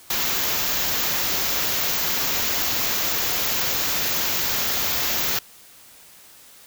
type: band-stop noise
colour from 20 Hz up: white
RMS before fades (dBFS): -23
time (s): 0.1-5.39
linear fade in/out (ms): 5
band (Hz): 7300 to 12000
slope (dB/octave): 96
effects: white hiss -48 dBFS RMS until 6.66 s